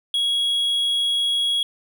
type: tone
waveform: triangle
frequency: 3322 Hz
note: G#7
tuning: in tune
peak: -17 dBFS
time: 0.14-1.63 s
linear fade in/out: 2 ms
effects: none